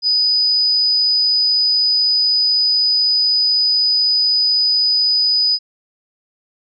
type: tone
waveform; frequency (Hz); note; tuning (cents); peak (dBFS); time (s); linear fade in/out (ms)
sine; 4978; D#8; 0; -12; 0.02-5.59; 50
effects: none